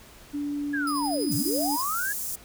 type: tone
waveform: sine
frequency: 289.2 Hz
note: D4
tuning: 27 cents flat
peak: -27 dBFS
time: 0.33-1.77 s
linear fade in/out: 20 ms
type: linear two-way sweep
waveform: sine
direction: down then up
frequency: 1699 to 101.1 to 1699 Hz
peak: -27 dBFS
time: 0.73-2.13 s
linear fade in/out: 10 ms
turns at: 1.35 s
type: tone with tremolo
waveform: 20% pulse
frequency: 4998 Hz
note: D#8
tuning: 7 cents sharp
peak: -25 dBFS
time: 0.87-1.82 s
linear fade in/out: 2 ms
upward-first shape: sine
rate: 12 Hz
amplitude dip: 45%
type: high-pass noise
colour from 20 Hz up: white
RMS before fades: -32 dBFS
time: 1.31-2.36 s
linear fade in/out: 10 ms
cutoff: 6100 Hz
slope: 24 dB/octave
effects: pink hiss -50 dBFS RMS until 2.44 s